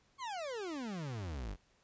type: exponential sweep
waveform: 40% pulse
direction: down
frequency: 1123 to 43.65 Hz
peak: -38 dBFS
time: 0.18-1.57 s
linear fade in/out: 50 ms
effects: pink hiss -71 dBFS RMS until 1.83 s + resampled to 16000 Hz